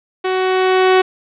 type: tone with level ramp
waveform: sawtooth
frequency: 373.4 Hz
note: F#4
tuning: 16 cents sharp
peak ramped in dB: -12 to -4 dBFS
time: 0.24-1.02 s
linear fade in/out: 10 ms
effects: resampled to 8000 Hz + 7-bit